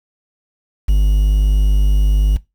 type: tone with quantisation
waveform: triangle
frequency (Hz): 50.5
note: G#1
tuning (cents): -48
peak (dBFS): -7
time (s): 0.88-2.37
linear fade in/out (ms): 10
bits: 6
effects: noise-tail reverb RT60 0.2 s tail -19 dB re dry